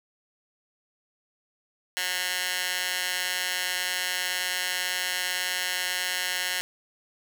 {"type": "tone with high-pass filter", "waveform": "15% pulse", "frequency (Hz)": 181.9, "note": "F#3", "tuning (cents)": -29, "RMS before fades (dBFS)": -29, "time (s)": [1.97, 6.61], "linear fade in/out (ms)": 0, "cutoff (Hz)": 2000, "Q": 1, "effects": []}